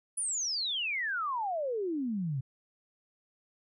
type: exponential sweep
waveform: sine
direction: down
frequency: 10160 to 125.4 Hz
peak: -30 dBFS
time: 0.17-2.41 s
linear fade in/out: 10 ms
effects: none